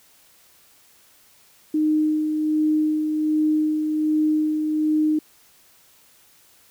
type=tone with tremolo; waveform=sine; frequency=307.7 Hz; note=D#4; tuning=19 cents flat; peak=-16 dBFS; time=1.74-5.19 s; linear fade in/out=5 ms; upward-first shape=sine; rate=1.3 Hz; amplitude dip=40%; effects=white hiss -55 dBFS RMS until 6.7 s